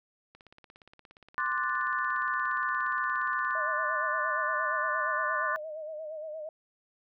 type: click train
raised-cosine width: 0.3 ms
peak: -36 dBFS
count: 55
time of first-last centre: 0.35-3.508 s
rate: 17.1 Hz
type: chord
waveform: sine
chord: D dominant seventh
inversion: third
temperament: equal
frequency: 1046.5 / 1174.7 / 1480 / 1760 Hz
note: C6 / D6 / F#6 / A6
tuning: 0 / 0 / 0 / 0 cents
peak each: -33 dBFS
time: 1.38-5.56 s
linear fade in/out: 0 ms
type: tone with vibrato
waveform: sine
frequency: 622.3 Hz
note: D#5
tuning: in tune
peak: -36 dBFS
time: 3.55-6.49 s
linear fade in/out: 2 ms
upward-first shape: sine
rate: 8.6 Hz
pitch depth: 61 cents each way
effects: none